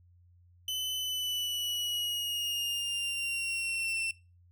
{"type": "tone with pitch glide", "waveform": "40% pulse", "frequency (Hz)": [3022, 2692], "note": ["F#7", "E7"], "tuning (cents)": [36, 36], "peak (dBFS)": -30, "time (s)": [0.68, 4.11], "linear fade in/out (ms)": 2, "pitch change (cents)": -200, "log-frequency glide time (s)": [0.97, 3.98], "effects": ["noise-tail reverb RT60 0.3 s tail -21 dB re dry", "added 88 Hz sine -58 dBFS peak until 4.51 s"]}